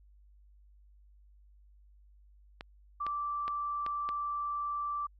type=clicks; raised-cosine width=0.3 ms; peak=-25 dBFS; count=5; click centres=2.609 / 3.066 / 3.48 / 3.864 / 4.09 s
type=tone; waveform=sine; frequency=1169 Hz; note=D6; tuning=8 cents flat; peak=-32 dBFS; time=3-5.07 s; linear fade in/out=10 ms
effects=added 50 Hz sine -57 dBFS peak until 5.19 s